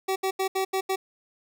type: tone bursts at uneven times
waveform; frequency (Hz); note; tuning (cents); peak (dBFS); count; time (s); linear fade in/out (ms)
25% pulse; 382.1; G4; -44; -20; 6; 0.08-0.16 / 0.23-0.31 / 0.39-0.48 / 0.55-0.65 / 0.73-0.81 / 0.89-0.96; 10
effects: none